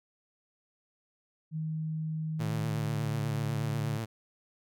sine tone with pitch glide, 157.5 to 144.43 Hz, D#3 to D3, +21 to -29 cents, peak -31 dBFS, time 1.51-4 s, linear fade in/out 50 ms, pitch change -150 cents, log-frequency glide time 2.42-3.18 s
sawtooth tone with vibrato, 110 Hz, A2, in tune, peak -29 dBFS, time 2.39-4.06 s, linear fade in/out 20 ms, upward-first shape sine, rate 8.2 Hz, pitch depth 63 cents each way
effects none

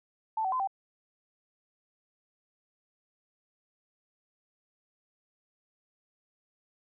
sine tone with pitch steps, 881 / 759 / 1024 / 779 Hz, A5 / F#5 / C6 / G5, +2 / +44 / -38 / -11 cents, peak -27 dBFS, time 0.37-0.674 s, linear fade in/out 5 ms, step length 76 ms, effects none

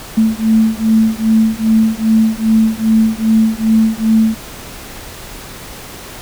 sine beating tone pair, 220 / 222.5 Hz, A3 / A3, 0 / +20 cents, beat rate 2.5 Hz, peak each -12 dBFS, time 0.17-4.35 s, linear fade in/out 10 ms, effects pink hiss -31 dBFS RMS until 6.21 s

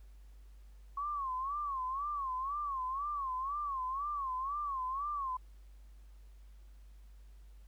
sine tone with vibrato, 1100 Hz, C#6, 14 cents flat, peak -34 dBFS, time 0.97-5.37 s, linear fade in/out 5 ms, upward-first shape sine, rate 2 Hz, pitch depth 140 cents each way, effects added 50 Hz sine -52 dBFS peak until 7.67 s + pink hiss -72 dBFS RMS until 7.67 s

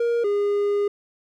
triangle tone pair in turn, 470.6 / 408.1 Hz, A#4 / G#4, +16 / -30 cents, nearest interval major second, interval 246 cents, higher first, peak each -17 / -17 dBFS, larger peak neither, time 0-0.24 / 0.24-0.88 s, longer second, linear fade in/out 5 ms, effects none

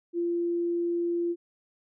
sine tone, 343.9 Hz, F4, 27 cents flat, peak -25 dBFS, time 0.13-1.36 s, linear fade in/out 50 ms, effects none

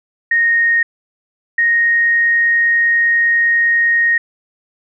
sine tone pair in turn, 1858 / 1865 Hz, A#6 / A#6, -6 / 0 cents, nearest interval unison, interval 6 cents, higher second, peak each -10 dBFS, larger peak neither, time 0.31-0.83 / 1.58-4.18 s, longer second, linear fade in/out 5 ms, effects none

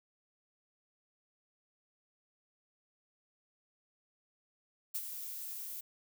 violet noise with ADSR envelope, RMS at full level -35 dBFS, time 4.94-5.81 s, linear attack 13 ms, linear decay 54 ms, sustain -8 dB, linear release 9 ms, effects none

